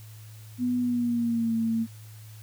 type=tone with pitch glide; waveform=sine; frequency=246.9 to 226.4 Hz; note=B3 to A3; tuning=0 to +50 cents; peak=-23 dBFS; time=0.58-1.87 s; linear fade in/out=50 ms; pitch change=-150 cents; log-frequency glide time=0.79-1.55 s; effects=added 108 Hz sine -43 dBFS peak until 2.42 s + white hiss -54 dBFS RMS until 2.42 s